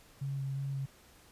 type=tone with vibrato; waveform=sine; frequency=137 Hz; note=C#3; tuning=20 cents flat; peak=-33 dBFS; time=0.21-0.86 s; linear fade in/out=10 ms; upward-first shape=square; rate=2.8 Hz; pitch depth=12 cents each way; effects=pink hiss -60 dBFS RMS until 1.31 s + resampled to 32000 Hz